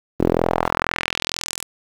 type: tone with band-pass filter sweep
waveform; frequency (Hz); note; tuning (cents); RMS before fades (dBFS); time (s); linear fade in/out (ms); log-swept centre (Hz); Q
sawtooth; 42.12; E1; +38; -22; 0.19-1.65; 20; 320 to 10000; 1.7
effects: 7-bit